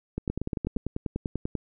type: two click trains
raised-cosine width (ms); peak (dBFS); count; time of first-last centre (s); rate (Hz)
3; -16 / -16; 5 / 15; 0.3-0.764 / 0.18-1.553; 8.62 / 10.2
effects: none